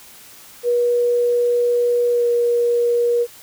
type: tone with pitch glide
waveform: sine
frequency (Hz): 482.2 to 476.7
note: B4 to A#4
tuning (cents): -41 to +39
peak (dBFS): -14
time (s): 0.63-3.27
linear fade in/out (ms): 50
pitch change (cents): -20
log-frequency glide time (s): 2.1-2.27
effects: white hiss -43 dBFS RMS until 3.42 s